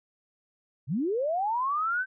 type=linear sweep; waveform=sine; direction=up; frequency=110 to 1561 Hz; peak=-25 dBFS; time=0.87-2.06 s; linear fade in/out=50 ms; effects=none